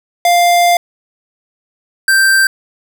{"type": "tone pair in turn", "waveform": "square", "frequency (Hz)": [698.5, 1568.1], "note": ["F5", "G6"], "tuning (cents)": [0, 0], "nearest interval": "octave + major second", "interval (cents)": 1400, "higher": "second", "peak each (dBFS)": -8, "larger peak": "neither", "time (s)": [[0.25, 0.77], [2.08, 2.47]], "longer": "first", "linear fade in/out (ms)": 2, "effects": []}